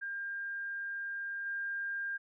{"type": "tone with level steps", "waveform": "sine", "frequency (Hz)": 1602, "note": "G6", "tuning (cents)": 37, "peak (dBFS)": [-36, -34], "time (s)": [0.01, 2.18], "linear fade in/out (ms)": 20, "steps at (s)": 1.45, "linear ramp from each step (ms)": 20, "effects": []}